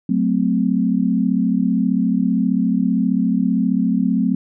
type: chord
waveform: sine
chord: F# diminished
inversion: none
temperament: equal with one note detuned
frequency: 185 / 220 / 258.3 Hz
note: F#3 / A3 / C4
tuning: 0 / 0 / -22 cents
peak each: -19 / -19 / -19 dBFS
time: 0.09-4.35 s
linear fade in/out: 5 ms
effects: none